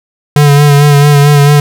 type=tone with vibrato; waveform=square; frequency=144.7 Hz; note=D3; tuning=25 cents flat; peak=-3 dBFS; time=0.36-1.6 s; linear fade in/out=2 ms; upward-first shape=sine; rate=4.5 Hz; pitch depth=32 cents each way; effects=none